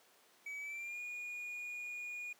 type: tone with pitch glide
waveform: triangle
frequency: 2279 to 2443 Hz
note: C#7 to D#7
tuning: +47 to -32 cents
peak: -40 dBFS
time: 0.46-2.33 s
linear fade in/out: 5 ms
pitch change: +121 cents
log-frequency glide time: 0.6-1 s
effects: pink hiss -66 dBFS RMS until 2.39 s + high-pass 400 Hz 12 dB/octave